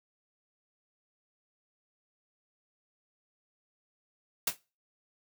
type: noise with exponential decay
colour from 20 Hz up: white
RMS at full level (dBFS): -23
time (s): 4.47-4.57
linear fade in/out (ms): 5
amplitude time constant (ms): 20
effects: noise-tail reverb RT60 0.3 s tail -21 dB re dry